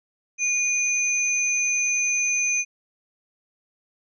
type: tone pair together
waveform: sine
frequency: 2448 / 6169 Hz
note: D#7 / G8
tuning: -29 / -29 cents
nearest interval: octave + major third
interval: 1600 cents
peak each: -23 dBFS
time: 0.38-2.65 s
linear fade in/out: 50 ms
effects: none